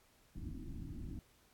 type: low-pass noise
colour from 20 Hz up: pink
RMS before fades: -45 dBFS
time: 0.35-1.19 s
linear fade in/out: 2 ms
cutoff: 340 Hz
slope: 96 dB/octave
effects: pink hiss -69 dBFS RMS until 1.53 s + AAC 64 kbps